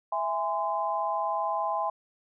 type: chord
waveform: sine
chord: E augmented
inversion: none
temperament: just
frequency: 659.3 / 824.1 / 1030.1 Hz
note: E5 / G#5 / B#5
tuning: 0 / -14 / -27 cents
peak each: -32 / -30 / -30 dBFS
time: 0.12-1.9 s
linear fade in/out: 5 ms
effects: none